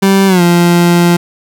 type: tone with pitch glide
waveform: 30% pulse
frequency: 194.5 to 173.28 Hz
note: G3 to F3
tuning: -13 to -13 cents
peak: -3 dBFS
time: 0.02-1.17 s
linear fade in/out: 10 ms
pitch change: -200 cents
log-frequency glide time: 0.27-0.42 s
effects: none